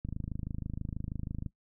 click train, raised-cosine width 5 ms, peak -24 dBFS, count 38, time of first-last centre 0.05-1.462 s, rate 26.2 Hz, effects noise-tail reverb RT60 0.1 s tail -18 dB re dry

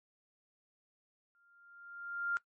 sine tone with exponential growth, 1396.9 Hz, F6, in tune, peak -29 dBFS, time 1.35-2.37 s, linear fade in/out 0 ms, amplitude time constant 220 ms, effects noise-tail reverb RT60 0.1 s tail -19 dB re dry + MP3 32 kbps

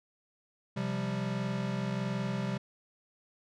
square chord, C suspended fourth, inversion none, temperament equal, 130.81 / 174.61 / 196 Hz, C3 / F3 / G3, 0 / 0 / 0 cents, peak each -36 / -39 / -35 dBFS, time 0.76-2.58 s, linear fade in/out 10 ms, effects low-pass 5000 Hz 12 dB/octave

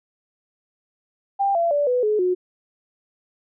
sine tone with pitch steps, 793 / 678.5 / 580.5 / 496.7 / 425 / 363.6 Hz, G5 / E5 / D5 / B4 / G#4 / F#4, +20 / +50 / -20 / +10 / +40 / -30 cents, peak -17 dBFS, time 1.39-2.35 s, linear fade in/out 20 ms, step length 160 ms, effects none

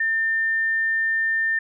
sine tone, 1800 Hz, A6, 39 cents sharp, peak -19 dBFS, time 0-1.59 s, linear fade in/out 5 ms, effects none

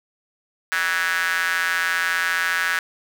square tone with high-pass filter, 87.31 Hz, F2, in tune, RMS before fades -22 dBFS, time 0.72-2.79 s, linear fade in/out 0 ms, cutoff 1600 Hz, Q 5.5, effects none

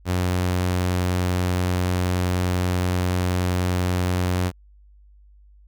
sawtooth tone, 90.4 Hz, F#2, 40 cents flat, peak -16 dBFS, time 0.05-4.52 s, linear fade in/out 50 ms, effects added 50 Hz sine -48 dBFS peak until 5.67 s

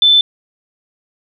sine tone, 3524 Hz, A7, 2 cents sharp, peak -6 dBFS, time 0.02-0.21 s, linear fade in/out 2 ms, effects none

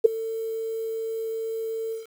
sine tone with ADSR envelope, 448.7 Hz, A4, 34 cents sharp, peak -7 dBFS, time 0.04-2.07 s, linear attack 14 ms, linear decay 10 ms, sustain -20 dB, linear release 150 ms, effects 8-bit

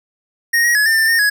square tone with pitch steps, 1861 / 1895 / 1695 / 1797 / 1786 / 1832 / 1673 Hz, A#6 / A#6 / G#6 / A6 / A6 / A#6 / G#6, -3 / +28 / +35 / +36 / +25 / -31 / +12 cents, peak -12 dBFS, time 0.53-1.3 s, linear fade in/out 10 ms, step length 110 ms, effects none

